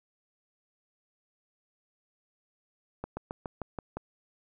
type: slowing click train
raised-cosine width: 1 ms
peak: -21 dBFS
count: 7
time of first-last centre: 3.04-3.97 s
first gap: 130 ms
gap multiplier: 1.07
effects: none